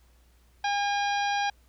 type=harmonic tone with a mistuned harmonic; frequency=811 Hz; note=G#5; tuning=41 cents flat; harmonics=1 / 2 / 3 / 4 / 5 / 6 / 7; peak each=-26 / -32 / -36 / -38 / -40 / -42 / -43 dBFS; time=0.64-1.5 s; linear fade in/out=5 ms; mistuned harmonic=5; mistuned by=-43 cents; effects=added 60 Hz sine -58 dBFS peak until 1.68 s + pink hiss -66 dBFS RMS until 1.68 s